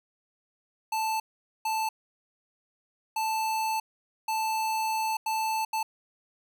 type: tone bursts at uneven times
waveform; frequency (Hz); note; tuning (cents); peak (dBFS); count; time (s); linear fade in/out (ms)
square; 880; A5; 0; -27; 6; 0.92-1.2 / 1.65-1.89 / 3.16-3.8 / 4.28-5.17 / 5.26-5.65 / 5.73-5.83; 5
effects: none